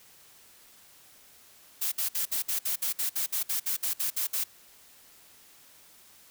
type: noise bursts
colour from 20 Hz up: blue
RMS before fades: -29 dBFS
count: 16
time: 1.81-4.44 s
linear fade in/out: 10 ms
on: 110 ms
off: 58 ms
effects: white hiss -56 dBFS RMS until 6.3 s